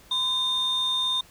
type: tone pair together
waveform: sine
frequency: 1021 / 3638 Hz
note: C6 / A#7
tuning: -43 / -43 cents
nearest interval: octave + minor seventh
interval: 2200 cents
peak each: -30 / -21 dBFS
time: 0.11-1.21 s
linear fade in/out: 5 ms
effects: tanh soft clip ceiling -20 dBFS + pink hiss -53 dBFS RMS until 1.3 s